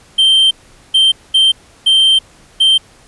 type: tone bursts at uneven times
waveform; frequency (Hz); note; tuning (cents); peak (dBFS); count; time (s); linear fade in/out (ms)
triangle; 3136; G7; 0; -5; 5; 0.18-0.51 / 0.94-1.12 / 1.34-1.52 / 1.86-2.19 / 2.6-2.78; 10
effects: pink hiss -45 dBFS RMS until 3.07 s + resampled to 24000 Hz